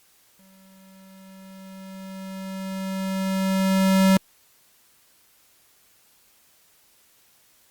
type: tone with exponential growth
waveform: square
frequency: 191 Hz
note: G3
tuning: 45 cents flat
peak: -14 dBFS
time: 0.39-4.17 s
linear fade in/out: 2 ms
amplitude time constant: 820 ms
effects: white hiss -59 dBFS RMS until 7.7 s + Opus 48 kbps